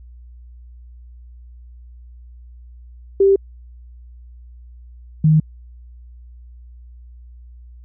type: tone pair in turn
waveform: sine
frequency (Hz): 392 / 155.57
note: G4 / D#3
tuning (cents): 0 / 0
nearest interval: octave + major third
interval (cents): 1600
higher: first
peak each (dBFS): -9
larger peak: neither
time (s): 3.2-3.36 / 5.24-5.4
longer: neither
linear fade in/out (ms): 5
effects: added 60 Hz sine -38 dBFS peak until 7.84 s